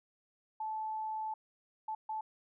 sine tone bursts at uneven times, 871 Hz, A5, 18 cents flat, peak -35 dBFS, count 3, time 0.6-1.34 / 1.88-1.95 / 2.09-2.21 s, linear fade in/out 5 ms, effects none

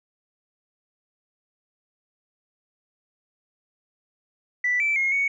sine tone with pitch steps, 1974 / 2325 / 2152 / 2227 Hz, B6 / D7 / C7 / C#7, -1 / -18 / +48 / +7 cents, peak -19 dBFS, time 4.64-5.28 s, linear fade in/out 5 ms, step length 160 ms, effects tanh soft clip ceiling -15 dBFS

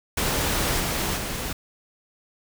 pink noise with level steps, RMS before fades -24 / -26 / -30 dBFS, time 0.17-1.53 s, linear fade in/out 5 ms, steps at 0.79 / 1.16 s, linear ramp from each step 20 ms, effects none

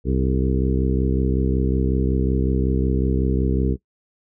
harmonic tone with a mistuned harmonic, 65.41 Hz, C2, in tune, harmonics 1 / 2 / 3 / 4 / 5 / 6 / 7, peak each -21 / -24 / -26 / -27 / -28 / -29 / -29 dBFS, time 0.04-3.77 s, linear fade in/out 50 ms, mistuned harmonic 7, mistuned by -32 cents, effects noise-tail reverb RT60 0.1 s tail -17 dB re dry

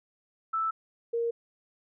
sine tone pair in turn, 1318.5 / 466.2 Hz, E6 / A#4, 0 / 0 cents, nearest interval octave + tritone, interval 1800 cents, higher first, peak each -26 dBFS, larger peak neither, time 0.53-0.71 / 1.13-1.31 s, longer neither, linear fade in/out 10 ms, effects none

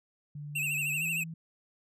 sine tone with pitch glide, 146.83 to 162.92 Hz, D3 to E3, 0 to -20 cents, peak -38 dBFS, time 0.35-1.34 s, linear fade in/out 5 ms, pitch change +180 cents, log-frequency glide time 0.94-1.04 s
square tone with vibrato, 2637 Hz, E7, in tune, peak -30 dBFS, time 0.55-1.24 s, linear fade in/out 10 ms, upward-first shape triangle, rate 13 Hz, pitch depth 99 cents each way
effects none

